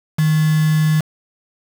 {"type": "tone with quantisation", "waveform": "sine", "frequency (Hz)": 155.6, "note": "D#3", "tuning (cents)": 0, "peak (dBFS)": -12, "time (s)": [0.18, 1.01], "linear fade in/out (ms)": 10, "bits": 4, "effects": []}